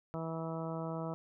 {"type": "harmonic tone", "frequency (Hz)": 162.9, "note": "E3", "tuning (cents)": -20, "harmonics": [1, 2, 3, 4, 5, 6, 7, 8], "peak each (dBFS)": [-39, -44, -44, -43, -50, -48, -52, -49], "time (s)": [0.14, 1.14], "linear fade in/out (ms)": 0, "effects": []}